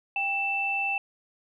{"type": "tone pair together", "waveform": "sine", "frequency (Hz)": [791.1, 2659], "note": ["G5", "E7"], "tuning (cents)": [16, 14], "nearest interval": "octave + major sixth", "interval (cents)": 2098, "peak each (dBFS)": [-31, -26], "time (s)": [0.16, 0.98], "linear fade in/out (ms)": 2, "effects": []}